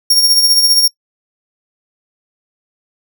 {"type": "tone with tremolo", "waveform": "sawtooth", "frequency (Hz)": 5550, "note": "F8", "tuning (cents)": -12, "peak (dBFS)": -3, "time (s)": [0.1, 0.88], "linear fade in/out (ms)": 5, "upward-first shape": "triangle", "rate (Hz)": 15, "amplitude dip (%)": 60, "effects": ["noise-tail reverb RT60 0.1 s tail -23 dB re dry"]}